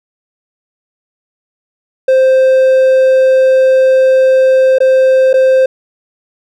triangle tone with dropouts, 523.3 Hz, C5, in tune, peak -3 dBFS, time 2.08-5.66 s, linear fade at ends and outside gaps 5 ms, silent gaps 4.785-4.803 / 5.331-5.339 s, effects none

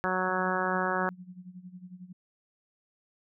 harmonic tone, 185 Hz, F#3, in tune, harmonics 1 / 2 / 3 / 4 / 5 / 6 / 7 / 8 / 9, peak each -35 / -35 / -35 / -35 / -35 / -35 / -35 / -35 / -35 dBFS, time 0.04-1.09 s, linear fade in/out 0 ms
sine tone with tremolo, 181.7 Hz, F#3, 31 cents flat, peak -40 dBFS, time 0.28-2.13 s, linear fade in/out 10 ms, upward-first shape sine, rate 11 Hz, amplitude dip 80%
effects none

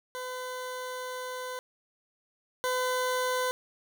20% pulse tone pair in turn, 506 / 506 Hz, B4 / B4, +42 / +42 cents, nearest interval unison, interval 0 cents, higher neither, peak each -30 / -22 dBFS, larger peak second, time 0.15-1.59 / 2.64-3.51 s, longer first, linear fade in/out 0 ms, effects none

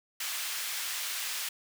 pink high-pass noise, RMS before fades -35 dBFS, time 0.2-1.49 s, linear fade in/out 5 ms, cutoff 1900 Hz, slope 12 dB/octave, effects none

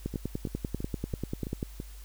two click trains, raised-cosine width 3 ms, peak -23 / -18 dBFS, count 6 / 17, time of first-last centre 0.14-1.801 / 0.06-1.629 s, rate 3.01 / 10.2 Hz, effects added 50 Hz sine -43 dBFS peak until 2.04 s + white hiss -55 dBFS RMS until 2.04 s

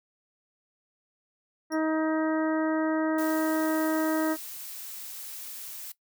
harmonic tone, 315.5 Hz, D#4, 24 cents sharp, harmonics 1 / 2 / 3 / 4 / 5 / 6, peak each -25 / -31 / -35 / -37 / -39 / -41 dBFS, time 1.7-4.37 s, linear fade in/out 50 ms
sawtooth tone with exponential decay, 5588 Hz, F8, in tune, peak -35 dBFS, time 1.72-1.81 s, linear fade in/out 1 ms, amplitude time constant 18 ms
blue noise, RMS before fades -40 dBFS, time 3.18-5.92 s, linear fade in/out 5 ms
effects noise-tail reverb RT60 0.1 s tail -18 dB re dry

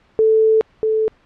sine tone pair in turn, 440 / 437.6 Hz, A4 / A4, 0 / -9 cents, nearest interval unison, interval 9 cents, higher first, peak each -10 / -14 dBFS, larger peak first, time 0.19-0.61 / 0.83-1.08 s, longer first, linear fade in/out 0 ms, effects pink hiss -55 dBFS RMS until 1.25 s + low-pass 3000 Hz 12 dB/octave

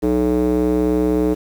square tone with band-pass filter, 61.74 Hz, B1, in tune, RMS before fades -17 dBFS, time 0.02-1.35 s, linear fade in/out 20 ms, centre 370 Hz, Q 4.3, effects 7-bit

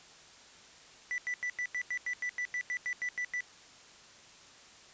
triangle tone bursts, 1975.5 Hz, B6, in tune, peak -30 dBFS, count 15, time 1.11-3.406 s, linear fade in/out 0 ms, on 70 ms, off 89 ms, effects white hiss -55 dBFS RMS until 4.93 s + resampled to 16000 Hz

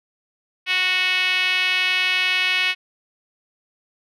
5% pulse tone with band-pass filter, 368.5 Hz, F#4, 7 cents flat, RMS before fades -20 dBFS, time 0.66-2.75 s, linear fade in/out 50 ms, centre 2500 Hz, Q 2.7, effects none

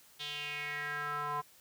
square tone with band-pass filter sweep, 146.83 Hz, D3, in tune, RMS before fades -38 dBFS, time 0.19-1.42 s, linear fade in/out 20 ms, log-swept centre 3500 to 1000 Hz, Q 4.6, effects white hiss -61 dBFS RMS until 1.6 s

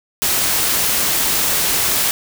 white noise, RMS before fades -17 dBFS, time 0.22-2.11 s, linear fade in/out 0 ms, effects none

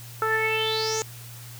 sawtooth tone with low-pass filter sweep, 440 Hz, A4, in tune, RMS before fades -25 dBFS, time 0.22-1.02 s, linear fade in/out 0 ms, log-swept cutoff 1400 to 6900 Hz, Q 9, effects added 118 Hz sine -41 dBFS peak until 1.59 s + white hiss -45 dBFS RMS until 1.59 s

